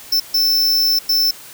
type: tone bursts at uneven times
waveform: square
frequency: 5320 Hz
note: E8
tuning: 15 cents sharp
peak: -13 dBFS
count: 3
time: 0.12-0.2 / 0.34-0.99 / 1.09-1.31 s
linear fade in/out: 5 ms
effects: white hiss -38 dBFS RMS until 1.53 s